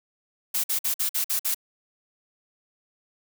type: noise bursts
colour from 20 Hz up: blue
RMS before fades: -25 dBFS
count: 7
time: 0.54-1.546 s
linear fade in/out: 10 ms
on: 100 ms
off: 51 ms
effects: none